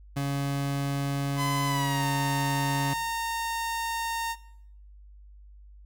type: tone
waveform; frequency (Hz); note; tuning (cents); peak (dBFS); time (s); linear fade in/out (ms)
30% pulse; 140; C#3; +18; -24; 0.16-2.94; 10
type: tone with pitch glide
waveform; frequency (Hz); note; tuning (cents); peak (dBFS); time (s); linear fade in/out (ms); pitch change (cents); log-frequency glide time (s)
sawtooth; 1013 to 918.3; B5 to A#5; +44 to -26; -25; 1.36-4.36; 50; -170; 1.66-2.06
effects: noise-tail reverb RT60 0.7 s tail -19 dB re dry + added 50 Hz sine -47 dBFS peak until 5.85 s